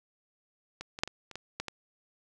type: clicks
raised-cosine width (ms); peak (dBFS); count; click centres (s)
0.2; -22 / -24 / -7 / -23 / -28 / -21 / -16 / -19; 8; 0.81 / 0.989 / 1.035 / 1.076 / 1.313 / 1.356 / 1.6 / 1.683
effects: none